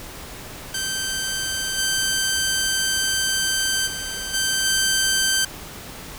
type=tone with level steps; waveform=10% pulse; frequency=1556 Hz; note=G6; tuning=13 cents flat; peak=-15 / -11 / -19 / -11 / -9 dBFS; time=0.74-5.45 s; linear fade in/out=5 ms; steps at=1.77 / 3.86 / 4.33 / 4.64 s; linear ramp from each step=20 ms; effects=pink hiss -37 dBFS RMS until 6.18 s